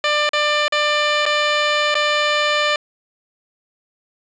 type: tone with dropouts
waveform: 10% pulse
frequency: 595 Hz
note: D5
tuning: 22 cents sharp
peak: -7 dBFS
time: 0.04-2.76 s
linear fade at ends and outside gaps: 2 ms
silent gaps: 0.292-0.333 / 0.681-0.723 / 1.255-1.262 / 1.944-1.952 s
effects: resampled to 16000 Hz + 8-bit